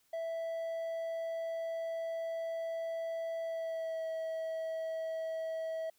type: tone with pitch glide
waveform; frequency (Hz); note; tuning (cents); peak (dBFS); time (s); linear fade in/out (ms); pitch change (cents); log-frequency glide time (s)
triangle; 659 to 646.9; E5 to E5; -1 to -33; -33; 0.13-5.9; 5; -32; 3.42-4.07
effects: white hiss -72 dBFS RMS until 5.98 s